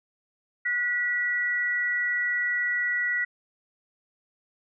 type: tone pair together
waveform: sine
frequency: 1457.9 / 1946 Hz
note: F#6 / B6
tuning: -26 / -26 cents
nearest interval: perfect fourth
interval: 500 cents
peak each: -32 / -24 dBFS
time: 0.65-3.25 s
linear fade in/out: 10 ms
effects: none